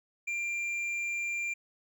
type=tone with hard clipping; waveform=triangle; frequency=2380 Hz; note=D7; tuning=22 cents sharp; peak=-32 dBFS; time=0.27-1.54 s; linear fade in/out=10 ms; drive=8 dB; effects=none